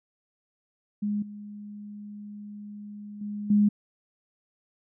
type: tone with level steps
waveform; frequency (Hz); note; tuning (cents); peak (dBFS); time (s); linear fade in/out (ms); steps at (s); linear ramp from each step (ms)
sine; 207; G#3; -5; -25 / -38 / -31 / -17; 1.02-3.69; 10; 1.22 / 3.21 / 3.5; 5
effects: none